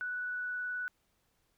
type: tone with vibrato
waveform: sine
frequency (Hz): 1480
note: F#6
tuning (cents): 0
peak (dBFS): -34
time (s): 0.01-0.88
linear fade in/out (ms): 0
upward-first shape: sine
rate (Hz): 19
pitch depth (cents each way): 9
effects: pink hiss -75 dBFS RMS until 1.57 s